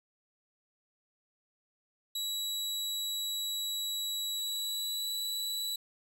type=tone with pitch glide; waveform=sawtooth; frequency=3900 to 3934 Hz; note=B7 to B7; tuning=-23 to -7 cents; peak=-30 dBFS; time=2.15-5.76 s; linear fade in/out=5 ms; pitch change=+16 cents; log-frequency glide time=4.35-5.07 s; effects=none